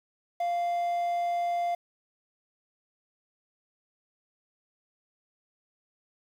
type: tone with quantisation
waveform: triangle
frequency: 696 Hz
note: F5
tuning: 6 cents flat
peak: -24 dBFS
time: 0.4-1.75 s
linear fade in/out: 5 ms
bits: 9
effects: none